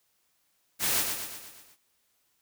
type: noise with echo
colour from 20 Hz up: white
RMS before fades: -27 dBFS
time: 0.79-1.05 s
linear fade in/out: 50 ms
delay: 120 ms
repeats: 6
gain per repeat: -5 dB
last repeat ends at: 1.77 s
effects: white hiss -72 dBFS RMS until 2.41 s